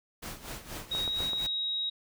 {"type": "noise with tremolo", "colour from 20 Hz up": "pink", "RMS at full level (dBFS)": -39, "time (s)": [0.22, 1.47], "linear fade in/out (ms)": 10, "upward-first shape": "sine", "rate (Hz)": 4.2, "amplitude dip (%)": 75}
{"type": "tone with pitch glide", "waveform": "sine", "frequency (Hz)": [3783, 3805], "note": ["A#7", "A#7"], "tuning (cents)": [25, 35], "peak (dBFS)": -29, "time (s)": [0.91, 1.9], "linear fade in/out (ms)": 10, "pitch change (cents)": 10, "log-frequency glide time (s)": [1.02, 1.08]}
{"type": "click train", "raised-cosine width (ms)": 1, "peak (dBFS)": -24, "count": 4, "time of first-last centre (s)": [0.95, 1.333], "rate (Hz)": 7.84}
{"effects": []}